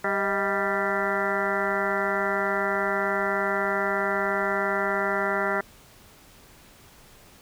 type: harmonic tone with a mistuned harmonic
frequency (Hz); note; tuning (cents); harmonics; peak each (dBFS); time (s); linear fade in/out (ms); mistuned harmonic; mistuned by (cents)
196.9; G3; +8; 1 / 2 / 3 / 4 / 5 / 6 / 7 / 8 / 9 / 10; -35 / -30 / -30 / -33 / -34 / -37 / -29 / -37 / -32 / -33; 0.04-5.61; 5; 3; +91
effects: pink hiss -52 dBFS RMS until 7.41 s